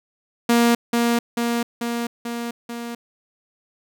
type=tone with echo; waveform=sawtooth; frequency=235.7 Hz; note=A#3; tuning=19 cents sharp; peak=-10 dBFS; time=0.49-0.75 s; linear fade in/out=5 ms; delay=440 ms; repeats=5; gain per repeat=-3 dB; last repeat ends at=2.95 s; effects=none